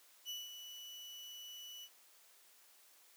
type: tone with ADSR envelope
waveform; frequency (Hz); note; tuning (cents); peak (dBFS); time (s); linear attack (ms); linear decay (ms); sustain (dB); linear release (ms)
35% pulse; 2961; F#7; +1; -39; 0.25-1.89; 43; 190; -8; 54
effects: white hiss -65 dBFS RMS until 3.16 s + high-pass 400 Hz 12 dB/octave